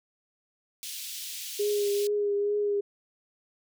pink high-pass noise, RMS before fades -38 dBFS, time 0.83-2.07 s, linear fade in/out 0 ms, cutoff 3000 Hz, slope 24 dB/octave
sine tone with vibrato, 410 Hz, G#4, 22 cents flat, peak -24 dBFS, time 1.59-2.81 s, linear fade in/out 10 ms, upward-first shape triangle, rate 2.3 Hz, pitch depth 26 cents each way
effects none

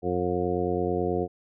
harmonic tone, 89.3 Hz, F2, 39 cents sharp, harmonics 1 / 2 / 3 / 4 / 5 / 6 / 8, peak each -34 / -33 / -34 / -29 / -29 / -34 / -33 dBFS, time 0.02-1.28 s, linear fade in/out 50 ms, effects none

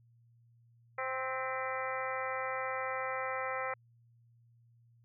harmonic tone with a mistuned harmonic, 261.6 Hz, C4, in tune, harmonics 2 / 3 / 4 / 5 / 6 / 7 / 8 / 9, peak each -39 / -42 / -42 / -40 / -47 / -45 / -42 / -47 dBFS, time 0.98-3.74 s, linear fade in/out 5 ms, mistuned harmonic 8, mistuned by -60 cents, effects added 117 Hz sine -62 dBFS peak until 5.04 s

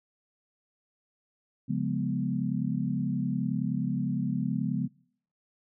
sine chord, C# dominant seventh, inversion none, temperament equal with one note detuned, 138.59 / 176.75 / 207.7 / 246.9 Hz, C#3 / E#3 / G#3 / B3, 0 / +21 / 0 / 0 cents, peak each -32 dBFS, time 1.68-4.88 s, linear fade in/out 20 ms, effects noise-tail reverb RT60 0.6 s tail -24 dB re dry

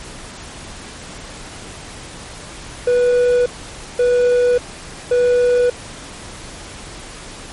triangle tone bursts, 490 Hz, B4, 14 cents flat, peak -9 dBFS, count 3, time 2.87-5.7 s, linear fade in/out 5 ms, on 590 ms, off 530 ms, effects pink hiss -34 dBFS RMS until 7.52 s + MP3 48 kbps

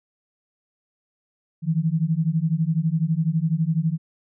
sine beating tone pair, 155.56 / 167.56 Hz, D#3 / E3, 0 / +29 cents, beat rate 12 Hz, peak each -22 dBFS, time 1.62-3.98 s, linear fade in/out 50 ms, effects none

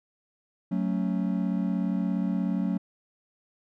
triangle chord, F# minor, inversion none, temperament just, 185 / 222 / 277.5 Hz, F#3 / A3 / C#4, 0 / +16 / +2 cents, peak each -25 / -28 / -30 dBFS, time 0.71-2.78 s, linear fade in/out 10 ms, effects none

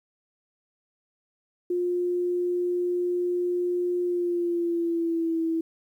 sine tone with pitch glide, 354.7 to 327.1 Hz, F4 to E4, +27 to -13 cents, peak -23 dBFS, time 1.7-5.61 s, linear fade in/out 5 ms, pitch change -140 cents, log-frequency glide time 4.03-5.41 s, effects 10-bit

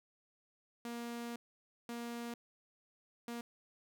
sawtooth tone bursts at uneven times, 236.2 Hz, A#3, 23 cents sharp, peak -37 dBFS, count 3, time 0.85-1.36 / 1.89-2.34 / 3.28-3.41 s, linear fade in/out 2 ms, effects none

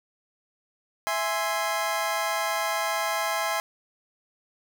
25% pulse chord, E augmented, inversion none, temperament equal, 659.3 / 830.6 / 1046.5 Hz, E5 / G#5 / B#5, 0 / 0 / 0 cents, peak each -26 dBFS, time 1.07-3.6 s, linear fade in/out 0 ms, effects none

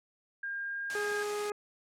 sine tone with pitch glide, 1608 to 1620.1 Hz, G6 to G#6, +44 to -43 cents, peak -34 dBFS, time 0.43-1.23 s, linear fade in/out 5 ms, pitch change +13 cents, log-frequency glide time 0.64-1.11 s
white high-pass noise, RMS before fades -41 dBFS, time 0.9-1.5 s, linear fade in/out 0 ms, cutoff 170 Hz, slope 12 dB/octave
harmonic tone, 415.3 Hz, G#4, in tune, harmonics 1 / 2 / 3 / 4 / 5 / 6, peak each -33 / -43 / -42 / -48 / -52 / -52 dBFS, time 0.95-1.52 s, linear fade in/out 2 ms
effects low-pass 8000 Hz 12 dB/octave

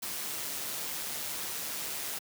white noise with amplitude modulation, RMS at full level -35 dBFS, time 0.02-2.19 s, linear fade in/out 10 ms, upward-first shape sine, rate 146 Hz, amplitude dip 35%, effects high-pass 100 Hz 12 dB/octave

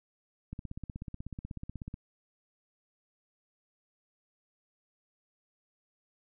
click train, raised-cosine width 5 ms, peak -27 dBFS, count 24, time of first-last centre 0.53-1.941 s, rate 16.3 Hz, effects none

